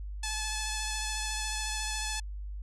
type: tone with vibrato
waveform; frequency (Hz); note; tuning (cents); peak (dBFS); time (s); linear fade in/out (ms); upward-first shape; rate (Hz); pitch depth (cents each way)
5% pulse; 863; A5; -34; -20; 0.23-2.2; 5; triangle; 14; 20
effects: added 50 Hz sine -36 dBFS peak until 2.62 s + resampled to 22050 Hz